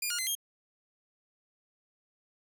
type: tone with pitch steps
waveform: 10% pulse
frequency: 2416 / 1425 / 2059 / 3224 Hz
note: D7 / F6 / C7 / G7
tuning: +48 / +34 / -28 / +48 cents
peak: -22 dBFS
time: 0.02-0.352 s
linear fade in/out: 5 ms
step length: 83 ms
effects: none